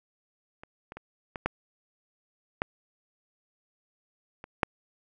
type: clicks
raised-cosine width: 0.5 ms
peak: -29 / -26 / -26 / -20 / -11 / -11 / -26 / -7 dBFS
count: 8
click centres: 0.635 / 0.921 / 0.97 / 1.358 / 1.46 / 2.619 / 4.441 / 4.632 s
effects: none